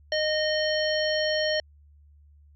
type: harmonic tone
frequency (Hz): 616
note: D#5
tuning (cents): -17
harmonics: 1 / 3 / 5 / 7 / 9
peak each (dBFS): -25 / -30 / -32 / -33 / -35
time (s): 0.12-1.6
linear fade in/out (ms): 2
effects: added 73 Hz sine -52 dBFS peak until 2.55 s